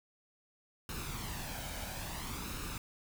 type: noise with flanger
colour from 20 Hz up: pink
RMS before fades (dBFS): -41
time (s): 0.89-2.78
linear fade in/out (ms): 2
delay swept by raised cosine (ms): 0.75 to 1.32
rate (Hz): 0.59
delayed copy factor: +0.55
effects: none